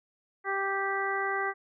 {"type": "harmonic tone", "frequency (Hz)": 392, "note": "G4", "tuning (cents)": 0, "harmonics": [1, 2, 3, 4, 5], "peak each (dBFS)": [-34, -34, -34, -34, -34], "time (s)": [0.44, 1.54], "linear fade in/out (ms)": 50, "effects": []}